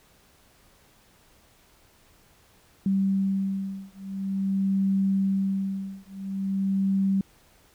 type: beating tone pair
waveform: sine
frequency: 193.9 / 194.37 Hz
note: G3 / G3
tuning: -19 / -14 cents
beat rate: 0.47 Hz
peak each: -26 dBFS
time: 2.86-7.21 s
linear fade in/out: 2 ms
effects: pink hiss -59 dBFS RMS until 7.74 s